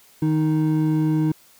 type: tone pair together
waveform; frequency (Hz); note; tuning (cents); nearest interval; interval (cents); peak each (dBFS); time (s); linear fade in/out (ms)
triangle; 155.56 / 311.6; D#3 / D#4; 0 / +3; octave; 1203; -18; 0.22-1.32; 5
effects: white hiss -53 dBFS RMS until 1.59 s